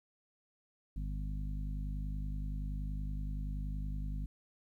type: harmonic tone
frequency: 50.6 Hz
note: G#1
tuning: 44 cents flat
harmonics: 1 / 2 / 3 / 4 / 5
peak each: -36 / -48 / -44 / -50 / -51 dBFS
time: 0.96-4.26 s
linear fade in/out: 5 ms
effects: 12-bit

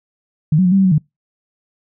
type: tone with pitch steps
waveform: sine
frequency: 153.4 / 186.5 / 179.4 / 195.1 / 192.1 / 185.7 / 151.6 Hz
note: D#3 / F#3 / F3 / G3 / G3 / F#3 / D#3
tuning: -24 / +14 / +47 / -8 / -35 / +7 / -45 cents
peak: -9 dBFS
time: 0.52-0.982 s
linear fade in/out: 5 ms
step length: 66 ms
effects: noise-tail reverb RT60 0.2 s tail -26 dB re dry

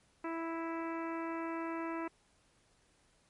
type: harmonic tone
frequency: 329.6 Hz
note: E4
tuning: in tune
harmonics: 1 / 2 / 3 / 4 / 5 / 6 / 7 / 8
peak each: -38 / -45 / -43 / -46 / -51 / -51 / -54 / -55 dBFS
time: 0.24-2.08 s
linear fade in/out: 5 ms
effects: pink hiss -70 dBFS RMS until 3.29 s + MP3 48 kbps

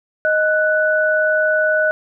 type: tone pair together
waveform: sine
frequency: 622.1 / 1484 Hz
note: D#5 / F#6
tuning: 0 / +5 cents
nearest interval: octave + minor third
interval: 1505 cents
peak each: -16 dBFS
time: 0.25-1.91 s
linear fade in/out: 0 ms
effects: none

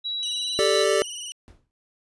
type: tone with pitch glide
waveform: sine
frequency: 3896 to 3962 Hz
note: B7 to B7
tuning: -24 to +5 cents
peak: -26 dBFS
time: 0.04-0.85 s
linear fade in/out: 20 ms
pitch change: +29 cents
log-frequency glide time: 0.27-0.65 s
type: tone with vibrato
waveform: 20% pulse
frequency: 2938 Hz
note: F#7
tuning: 13 cents flat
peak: -27 dBFS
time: 0.23-1.32 s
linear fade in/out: 0 ms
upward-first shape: sine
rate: 19 Hz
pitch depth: 62 cents each way
type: chord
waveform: square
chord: G suspended second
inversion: none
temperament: just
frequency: 392 / 441 / 588 Hz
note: G4 / A4 / D5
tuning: 0 / +4 / +2 cents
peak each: -24 dBFS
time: 0.59-1.02 s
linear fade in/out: 0 ms
type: noise with exponential decay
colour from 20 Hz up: brown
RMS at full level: -42 dBFS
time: 1.48-1.71 s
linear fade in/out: 0 ms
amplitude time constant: 49 ms
effects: resampled to 24000 Hz

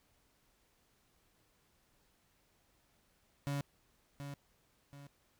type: tone with echo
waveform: 35% pulse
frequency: 141.6 Hz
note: C#3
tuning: 37 cents sharp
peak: -33 dBFS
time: 3.47-3.61 s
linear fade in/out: 0 ms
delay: 730 ms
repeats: 2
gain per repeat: -8 dB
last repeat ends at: 5.07 s
effects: pink hiss -73 dBFS RMS until 5.39 s

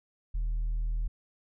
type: tone with tanh clipping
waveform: sine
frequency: 40.1 Hz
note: E1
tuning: 47 cents flat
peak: -28 dBFS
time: 0.34-1.08 s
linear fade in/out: 10 ms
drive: 2 dB
effects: none

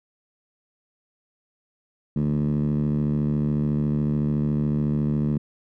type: tone with band-pass filter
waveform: 10% pulse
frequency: 73.9 Hz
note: D2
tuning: 11 cents sharp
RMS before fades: -23 dBFS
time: 2.16-5.38 s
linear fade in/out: 5 ms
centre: 180 Hz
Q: 3.4
effects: none

